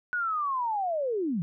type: linear sweep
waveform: sine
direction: down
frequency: 1480 to 153.5 Hz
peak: -26 dBFS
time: 0.13-1.42 s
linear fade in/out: 0 ms
effects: none